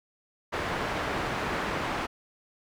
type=low-pass noise; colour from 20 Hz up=white; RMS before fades=-31 dBFS; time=0.52-2.07 s; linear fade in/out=20 ms; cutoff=1500 Hz; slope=12 dB/octave; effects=none